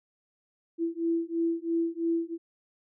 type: beating tone pair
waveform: sine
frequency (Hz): 331.8 / 334.8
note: E4 / E4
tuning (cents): +11 / +27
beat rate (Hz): 3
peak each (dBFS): -29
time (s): 0.78-2.38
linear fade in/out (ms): 50
effects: none